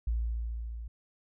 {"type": "tone with level ramp", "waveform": "sine", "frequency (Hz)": 57.1, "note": "A#1", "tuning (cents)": -35, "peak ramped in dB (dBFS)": [-26, -38], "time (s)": [0.07, 0.88], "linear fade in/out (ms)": 5, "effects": []}